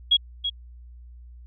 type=tone with echo; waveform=sine; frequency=3313 Hz; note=G#7; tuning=5 cents flat; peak=-14 dBFS; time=0.11-0.17 s; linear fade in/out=10 ms; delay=330 ms; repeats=1; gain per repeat=-9 dB; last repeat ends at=0.5 s; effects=added 60 Hz sine -42 dBFS peak until 1.46 s